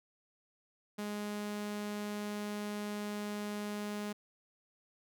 sawtooth tone, 207.7 Hz, G#3, in tune, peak -33 dBFS, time 0.98-4.13 s, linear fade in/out 10 ms, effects none

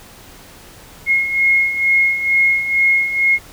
sine beating tone pair, 2155 / 2157.2 Hz, C#7 / C#7, -49 / -48 cents, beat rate 2.2 Hz, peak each -19 / -13 dBFS, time 1.06-3.39 s, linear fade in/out 50 ms, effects pink hiss -41 dBFS RMS until 3.52 s

